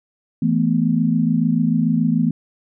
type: chord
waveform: sine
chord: E suspended fourth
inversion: none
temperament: equal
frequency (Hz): 164.81 / 220 / 246.9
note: E3 / A3 / B3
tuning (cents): 0 / 0 / 0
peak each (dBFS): -19 / -19 / -19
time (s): 0.42-2.31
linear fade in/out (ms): 5
effects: none